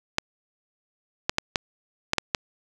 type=clicks; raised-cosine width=0.2 ms; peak=-4 dBFS; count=7; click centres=0.184 / 1.295 / 1.384 / 1.558 / 2.134 / 2.183 / 2.348 s; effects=none